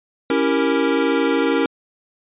square chord, C# diminished seventh, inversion none, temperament equal, 277.2 / 329.6 / 392 / 466.2 Hz, C#4 / E4 / G4 / Bb4, 0 / 0 / 0 / 0 cents, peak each -21 / -23 / -25 / -21 dBFS, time 0.3-1.66 s, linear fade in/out 2 ms, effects resampled to 8000 Hz

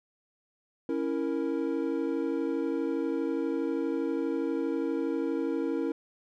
triangle chord, A# diminished, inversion first, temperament equal, 277.2 / 329.6 / 466.2 Hz, C#4 / E4 / A#4, 0 / 0 / 0 cents, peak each -30 / -29 / -31 dBFS, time 0.89-5.92 s, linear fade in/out 2 ms, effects none

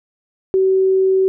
sine tone, 380.3 Hz, F#4, 48 cents sharp, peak -11 dBFS, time 0.54-1.28 s, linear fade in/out 0 ms, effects none

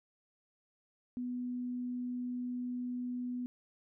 sine tone, 247.2 Hz, B3, 2 cents sharp, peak -35 dBFS, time 1.17-3.46 s, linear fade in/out 0 ms, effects none

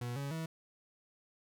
40% pulse tone with pitch steps, 121.3 / 140.14 / 161.92 Hz, B2 / C#3 / E3, -31 / +19 / -31 cents, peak -36 dBFS, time 0.01-0.46 s, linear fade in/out 5 ms, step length 150 ms, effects none

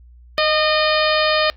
harmonic tone with a mistuned harmonic, 611 Hz, D#5, 32 cents flat, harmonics 1 / 2 / 3 / 4 / 5 / 6 / 7 / 8, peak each -18 / -21 / -23 / -24 / -25 / -26 / -26 / -27 dBFS, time 0.38-1.5 s, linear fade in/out 0 ms, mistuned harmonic 1, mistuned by +21 cents, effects added 60 Hz sine -42 dBFS peak until 1.56 s + Opus 48 kbps

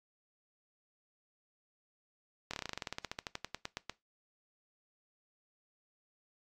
slowing click train, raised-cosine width 0.2 ms, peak -20 dBFS, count 23, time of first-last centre 2.51-3.896 s, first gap 25 ms, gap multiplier 1.08, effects noise-tail reverb RT60 0.2 s tail -20 dB re dry + AAC 64 kbps

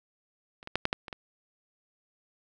clicks, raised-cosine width 0.3 ms, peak -30 / -23 / -10 / -9 / -10 / -24 / -21 dBFS, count 7, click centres 0.629 / 0.674 / 0.756 / 0.854 / 0.929 / 1.082 / 1.128 s, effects none

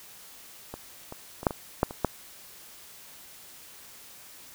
clicks, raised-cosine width 1 ms, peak -22 / -24 / -23 / -6 / -19 / -7 / -23 / -8 dBFS, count 8, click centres 0.74 / 1.124 / 1.431 / 1.468 / 1.508 / 1.831 / 1.909 / 2.047 s, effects white hiss -49 dBFS RMS until 4.54 s

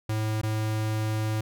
square tone with dropouts, 108.7 Hz, A2, 21 cents flat, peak -26 dBFS, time 0.09-1.41 s, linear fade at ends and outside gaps 5 ms, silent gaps 0.415-0.432 s, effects none

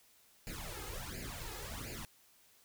pink noise with flanger, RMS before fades -44 dBFS, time 0.47-2.05 s, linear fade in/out 0 ms, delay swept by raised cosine 0.42 to 2.42 ms, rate 1.4 Hz, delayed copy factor +0.9, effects white hiss -66 dBFS RMS until 2.64 s

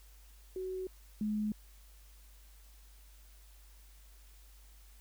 sine tone pair in turn, 373.5 / 212 Hz, F#4 / G#3, +16 / +36 cents, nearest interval minor seventh, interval 980 cents, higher first, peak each -36 / -31 dBFS, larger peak second, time 0.56-0.87 / 1.21-1.52 s, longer neither, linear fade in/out 2 ms, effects added 50 Hz sine -55 dBFS peak until 5 s + white hiss -64 dBFS RMS until 5 s

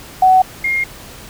sine tone pair in turn, 749 / 2130 Hz, F#5 / C7, +21 / +30 cents, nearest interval octave + tritone, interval 1809 cents, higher second, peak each -6 / -14 dBFS, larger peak first, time 0.22-0.42 / 0.64-0.84 s, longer neither, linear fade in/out 5 ms, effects pink hiss -36 dBFS RMS until 1.29 s

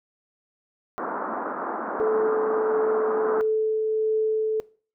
white band-pass noise, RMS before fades -30 dBFS, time 0.98-3.41 s, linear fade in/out 0 ms, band 210 to 1400 Hz, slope 48 dB/octave
sine tone with tremolo, 436.3 Hz, A4, 15 cents flat, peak -19 dBFS, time 2-4.6 s, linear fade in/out 0 ms, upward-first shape triangle, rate 1.5 Hz, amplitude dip 25%
effects noise-tail reverb RT60 0.4 s tail -21 dB re dry

